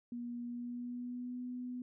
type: tone with pitch glide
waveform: sine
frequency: 240 to 248.5 Hz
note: B3 to B3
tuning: -49 to +11 cents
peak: -39 dBFS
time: 0.12-1.82 s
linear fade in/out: 2 ms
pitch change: +60 cents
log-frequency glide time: 0.45-1.42 s
effects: none